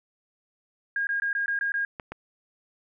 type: tone bursts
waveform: sine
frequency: 1625 Hz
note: G#6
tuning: 38 cents flat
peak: -24 dBFS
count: 7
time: 0.96-1.85 s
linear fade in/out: 2 ms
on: 110 ms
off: 20 ms
type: clicks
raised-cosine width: 0.5 ms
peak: -20 dBFS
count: 2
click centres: 1.998 / 2.12 s
effects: none